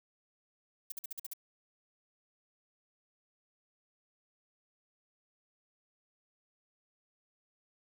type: noise bursts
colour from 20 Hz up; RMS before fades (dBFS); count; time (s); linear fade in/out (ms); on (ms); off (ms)
violet; -40; 7; 0.9-1.335; 5; 21; 48
effects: none